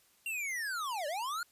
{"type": "linear two-way sweep", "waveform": "square", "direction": "down then up", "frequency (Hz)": [2786, 554.4, 1456], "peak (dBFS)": -35, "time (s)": [0.26, 1.43], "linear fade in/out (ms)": 2, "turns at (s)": 1.07, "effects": ["white hiss -67 dBFS RMS until 1.51 s", "resampled to 32000 Hz"]}